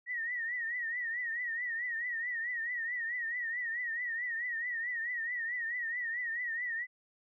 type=tone with vibrato; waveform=sine; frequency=1894 Hz; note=A#6; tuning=27 cents sharp; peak=-33 dBFS; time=0.06-6.87 s; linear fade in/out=50 ms; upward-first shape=triangle; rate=4.6 Hz; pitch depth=110 cents each way; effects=none